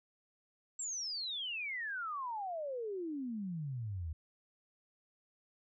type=exponential sweep; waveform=sine; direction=down; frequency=7680 to 75.2 Hz; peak=-37 dBFS; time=0.79-4.13 s; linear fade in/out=5 ms; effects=none